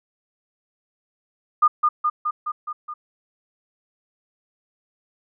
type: tone with echo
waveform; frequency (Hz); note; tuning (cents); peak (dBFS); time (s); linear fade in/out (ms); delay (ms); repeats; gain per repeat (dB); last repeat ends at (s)
sine; 1216; D#6; -40; -11; 1.62-1.68; 10; 210; 6; -3; 2.94
effects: none